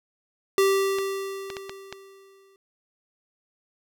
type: tone with exponential decay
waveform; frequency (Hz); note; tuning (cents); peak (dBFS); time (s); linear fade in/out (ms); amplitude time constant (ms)
square; 390; G4; -9; -17; 0.58-2.56; 1; 430
type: clicks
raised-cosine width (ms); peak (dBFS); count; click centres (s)
0.2; -16; 5; 0.986 / 1.502 / 1.568 / 1.695 / 1.926
effects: none